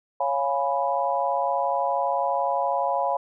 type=chord; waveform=sine; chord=C# dominant seventh; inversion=none; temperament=equal; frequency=554.4 / 698.5 / 830.6 / 987.8 Hz; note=C#5 / E#5 / G#5 / B5; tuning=0 / 0 / 0 / 0 cents; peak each=-27 dBFS; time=0.2-3.17 s; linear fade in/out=5 ms; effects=none